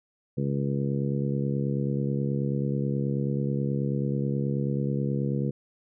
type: harmonic tone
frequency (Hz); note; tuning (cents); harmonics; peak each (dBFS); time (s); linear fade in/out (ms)
69.3; C#2; 0; 2 / 3 / 4 / 5 / 6 / 7; -27 / -30 / -36 / -36 / -38 / -36; 0.37-5.51; 10
effects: none